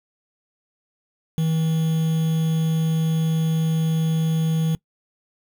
triangle tone with quantisation, 160.7 Hz, E3, 44 cents flat, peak -16 dBFS, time 1.38-4.75 s, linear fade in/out 0 ms, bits 6, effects noise-tail reverb RT60 0.1 s tail -22 dB re dry

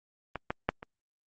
clicks, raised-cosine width 0.5 ms, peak -18 / -15 / -10 / -26 dBFS, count 4, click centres 0.357 / 0.505 / 0.69 / 0.829 s, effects Opus 24 kbps

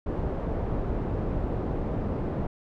pink low-pass noise, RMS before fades -29 dBFS, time 0.06-2.47 s, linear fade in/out 5 ms, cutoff 610 Hz, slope 12 dB/octave, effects none

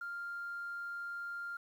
sine tone, 1396.9 Hz, F6, in tune, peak -38 dBFS, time 0.01-1.57 s, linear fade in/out 5 ms, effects tanh soft clip ceiling -34 dBFS + 11-bit

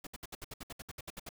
pink noise bursts, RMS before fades -44 dBFS, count 14, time 0.04-1.291 s, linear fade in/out 5 ms, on 29 ms, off 65 ms, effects none

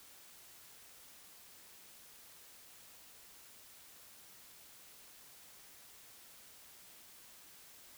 silence, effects white hiss -58 dBFS RMS until 7.97 s

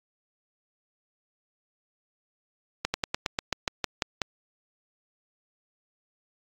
slowing click train, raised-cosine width 0.2 ms, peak -8 dBFS, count 11, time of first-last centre 2.85-4.217 s, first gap 90 ms, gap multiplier 1.09, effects AAC 48 kbps

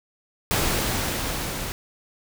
pink noise with level ramp, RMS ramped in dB -22 to -31 dBFS, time 0.51-1.72 s, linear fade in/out 0 ms, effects none

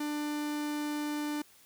45% pulse tone, 296.9 Hz, D4, 19 cents sharp, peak -32 dBFS, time 0-1.42 s, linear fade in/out 5 ms, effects white hiss -60 dBFS RMS until 1.65 s

